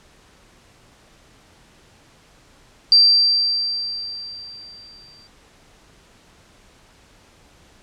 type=tone with exponential decay; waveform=sine; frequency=4699 Hz; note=D8; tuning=in tune; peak=-7 dBFS; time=2.92-5.27 s; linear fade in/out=1 ms; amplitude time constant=510 ms; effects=pink hiss -52 dBFS RMS until 7.82 s + low-pass 8000 Hz 12 dB/octave